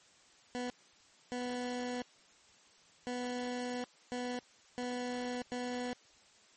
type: tone bursts at uneven times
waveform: 20% pulse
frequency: 246.9 Hz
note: B3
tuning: in tune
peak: -31 dBFS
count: 6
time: 0.55-0.7 / 1.32-2.02 / 3.07-3.84 / 4.12-4.39 / 4.78-5.42 / 5.52-5.93 s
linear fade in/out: 0 ms
effects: white hiss -63 dBFS RMS until 6.56 s + MP3 32 kbps